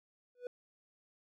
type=tone with exponential growth; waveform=triangle; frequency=492.5 Hz; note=B4; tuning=5 cents flat; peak=-33 dBFS; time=0.35-0.47 s; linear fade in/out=2 ms; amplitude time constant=26 ms; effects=none